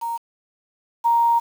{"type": "tone pair in turn", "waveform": "sine", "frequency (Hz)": [930, 933.8], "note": ["A#5", "A#5"], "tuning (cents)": [-4, 3], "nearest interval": "unison", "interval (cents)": 7, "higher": "second", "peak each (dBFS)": [-23, -14], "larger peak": "second", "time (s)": [[0.01, 0.18], [1.04, 1.4]], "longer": "second", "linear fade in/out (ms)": 20, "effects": ["7-bit"]}